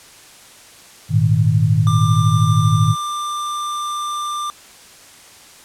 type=chord; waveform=sine; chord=Ab suspended second; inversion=none; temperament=equal; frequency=103.83 / 116.54 / 155.56 Hz; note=Ab2 / Bb2 / Eb3; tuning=0 / 0 / 0 cents; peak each=-16 dBFS; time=1.09-2.96 s; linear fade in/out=50 ms
type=tone; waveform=square; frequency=1189 Hz; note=D6; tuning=21 cents sharp; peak=-22 dBFS; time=1.87-4.5 s; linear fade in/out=0 ms
effects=white hiss -43 dBFS RMS until 5.64 s + low-pass 10000 Hz 12 dB/octave